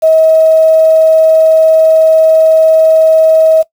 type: tone with quantisation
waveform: sine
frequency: 639 Hz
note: D#5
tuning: 46 cents sharp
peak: -3 dBFS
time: 0.02-3.63 s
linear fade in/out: 20 ms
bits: 5
effects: noise-tail reverb RT60 0.1 s tail -18 dB re dry